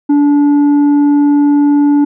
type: tone with tanh clipping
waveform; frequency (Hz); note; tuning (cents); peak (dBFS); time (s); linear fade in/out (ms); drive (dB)
sine; 289.3; D4; -26; -7; 0.09-2.05; 10; 5
effects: none